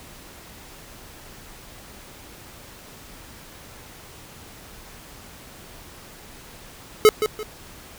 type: tone with echo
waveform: square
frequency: 428.9 Hz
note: A4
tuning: 44 cents flat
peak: -9 dBFS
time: 7.05-7.09 s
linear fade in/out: 0 ms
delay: 170 ms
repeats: 2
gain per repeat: -10 dB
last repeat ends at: 7.43 s
effects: pink hiss -44 dBFS RMS until 7.98 s